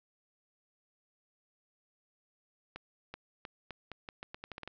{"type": "accelerating click train", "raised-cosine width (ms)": 0.3, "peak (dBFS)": -26, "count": 13, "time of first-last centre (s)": [2.76, 4.676], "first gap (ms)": 380, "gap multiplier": 0.82, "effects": ["low-pass 5000 Hz 12 dB/octave"]}